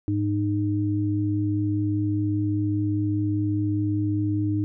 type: tone pair together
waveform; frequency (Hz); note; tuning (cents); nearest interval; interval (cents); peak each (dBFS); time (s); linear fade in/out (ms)
sine; 103.83 / 306.5; G#2 / D#4; 0 / -26; octave + perfect fifth; 1874; -24; 0.08-4.64; 0
effects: none